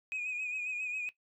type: tone with vibrato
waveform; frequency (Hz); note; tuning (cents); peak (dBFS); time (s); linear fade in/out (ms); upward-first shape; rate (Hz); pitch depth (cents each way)
sine; 2489; D#7; 0; -32; 0.12-1.09; 0; sine; 7.4; 47
effects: noise-tail reverb RT60 0.1 s tail -17 dB re dry + tanh soft clip ceiling -31 dBFS